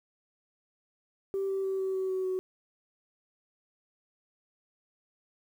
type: tone with pitch steps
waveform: sine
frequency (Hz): 390 / 387.1 / 384.2 / 381.3 / 378.5 / 375.6 / 372.8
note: G4 / G4 / G4 / G4 / F#4 / F#4 / F#4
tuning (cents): -9 / -22 / -35 / -48 / +39 / +26 / +13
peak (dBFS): -27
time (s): 1.34-2.39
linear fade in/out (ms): 0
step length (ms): 150
effects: tanh soft clip ceiling -25 dBFS + 10-bit